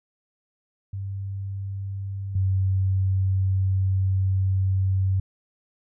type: tone pair in turn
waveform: sine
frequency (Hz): 97.9 / 95.33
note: G2 / G2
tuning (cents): -2 / -48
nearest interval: unison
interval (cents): 46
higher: first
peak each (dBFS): -28 / -19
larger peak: second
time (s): 0.93-2.35 / 2.35-5.2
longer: second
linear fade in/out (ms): 5
effects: none